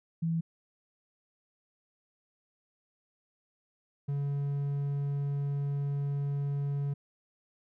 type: tone pair in turn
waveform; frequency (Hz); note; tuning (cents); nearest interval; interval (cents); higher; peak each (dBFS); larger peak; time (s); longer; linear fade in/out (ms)
sine / triangle; 164.81 / 141.61; E3 / C#3; 0 / +37; minor third; 263; first; -27; neither; 0.22-0.41 / 4.08-6.94; second; 10
effects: none